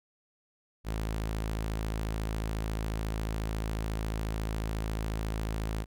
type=tone; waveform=sawtooth; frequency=54.1 Hz; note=A1; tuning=29 cents flat; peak=-27 dBFS; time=0.84-5.86 s; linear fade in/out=50 ms; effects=none